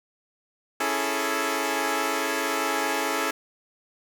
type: chord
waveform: 10% pulse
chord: A major seventh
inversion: first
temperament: equal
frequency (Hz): 277.2 / 329.6 / 415.3 / 440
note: C#4 / E4 / G#4 / A4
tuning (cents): 0 / 0 / 0 / 0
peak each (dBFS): -22 / -22 / -22 / -21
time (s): 0.8-3.31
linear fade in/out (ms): 5
effects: none